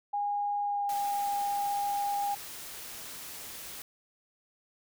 sine tone with pitch glide, 818 to 810 Hz, G#5 to G#5, -26 to -43 cents, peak -28 dBFS, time 0.13-2.35 s, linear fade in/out 10 ms, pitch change -17 cents, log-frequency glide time 0.63-0.88 s
white noise, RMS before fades -43 dBFS, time 0.89-3.82 s, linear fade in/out 2 ms
effects none

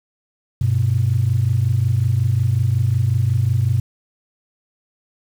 sine tone pair together, 98 / 123.47 Hz, G2 / B2, 0 / 0 cents, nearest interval major third, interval 400 cents, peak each -17 / -16 dBFS, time 0.61-3.8 s, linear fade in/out 5 ms, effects tanh soft clip ceiling -7 dBFS + 7-bit

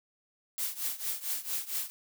blue noise with tremolo, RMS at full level -31 dBFS, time 0.58-1.9 s, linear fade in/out 0 ms, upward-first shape triangle, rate 4.4 Hz, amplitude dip 90%, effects none

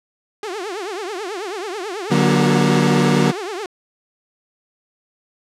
sawtooth tone with vibrato, 391.8 Hz, G4, 1 cent flat, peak -21 dBFS, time 0.43-3.66 s, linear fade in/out 2 ms, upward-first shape triangle, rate 9.2 Hz, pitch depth 260 cents each way
30% pulse chord, D augmented, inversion none, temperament equal with one note detuned, 146.83 / 185 / 238.4 Hz, D3 / F#3 / A#3, 0 / 0 / +39 cents, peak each -15 dBFS, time 2.1-3.32 s, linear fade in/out 20 ms
effects low-pass 8000 Hz 12 dB/octave

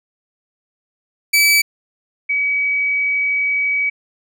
sawtooth / sine tone pair in turn, 2301 / 2273 Hz, D7 / C#7, -36 / +43 cents, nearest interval unison, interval 21 cents, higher first, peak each -7 / -15 dBFS, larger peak first, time 1.33-1.62 / 2.29-3.9 s, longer second, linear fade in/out 10 ms, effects none

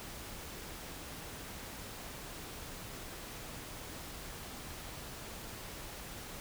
silence, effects pink hiss -46 dBFS RMS until 6.4 s

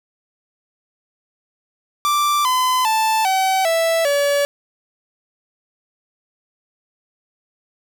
45% pulse tone with pitch steps, 1174.7 / 1016.7 / 880 / 761.7 / 659.3 / 570.6 Hz, D6 / B5 / A5 / G5 / E5 / C#5, 0 / +50 / 0 / -50 / 0 / +50 cents, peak -15 dBFS, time 2.05-4.45 s, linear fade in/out 0 ms, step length 400 ms, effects none

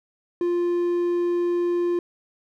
triangle tone, 349.2 Hz, F4, in tune, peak -18 dBFS, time 0.41-1.99 s, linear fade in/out 2 ms, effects none

